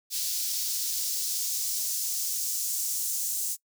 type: noise with high-pass filter sweep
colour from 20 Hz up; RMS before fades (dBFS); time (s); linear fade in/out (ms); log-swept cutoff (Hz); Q
white; -30; 0.1-3.57; 50; 4600 to 7000; 1.6
effects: noise-tail reverb RT60 0.1 s tail -22 dB re dry